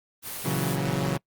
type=noise; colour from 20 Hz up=white; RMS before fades=-35 dBFS; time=0.22-0.78 s; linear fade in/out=50 ms
type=chord; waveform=sawtooth; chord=F# dominant seventh; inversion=first; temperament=equal; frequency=116.54 / 138.59 / 164.81 / 185 Hz; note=A#2 / C#3 / E3 / F#3; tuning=0 / 0 / 0 / 0 cents; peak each=-30 / -24 / -27 / -26 dBFS; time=0.44-1.18 s; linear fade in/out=20 ms
effects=noise-tail reverb RT60 0.1 s tail -24 dB re dry + Opus 24 kbps